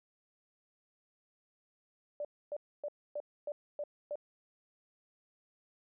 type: tone bursts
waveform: sine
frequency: 587.3 Hz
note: D5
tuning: in tune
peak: -35 dBFS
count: 7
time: 2.2-4.156 s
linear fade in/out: 2 ms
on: 48 ms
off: 270 ms
effects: none